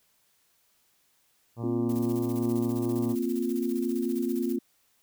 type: harmonic tone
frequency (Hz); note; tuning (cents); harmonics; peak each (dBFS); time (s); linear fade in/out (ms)
117.4; A#2; +13; 1 / 2 / 3 / 4 / 5 / 6 / 7 / 8 / 9 / 10; -33 / -39 / -43 / -45 / -47 / -49 / -50 / -51 / -52 / -53; 1.56-3.16; 50
type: chord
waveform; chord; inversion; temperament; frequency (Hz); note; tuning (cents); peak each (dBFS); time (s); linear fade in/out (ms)
sine; Bb suspended second; none; just; 233.1 / 262.2 / 349.6; Bb3 / C4 / F4; 0 / +4 / +2; -30; 1.63-4.59; 10
type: noise with tremolo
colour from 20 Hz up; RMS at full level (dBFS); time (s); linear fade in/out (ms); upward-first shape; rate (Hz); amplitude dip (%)
blue; -45; 1.89-4.56; 5; square; 15; 65
effects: white hiss -68 dBFS RMS until 5.02 s